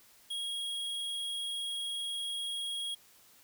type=tone; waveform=square; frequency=3293 Hz; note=G#7; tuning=15 cents flat; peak=-35 dBFS; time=0.3-2.95 s; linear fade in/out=10 ms; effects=white hiss -61 dBFS RMS until 3.43 s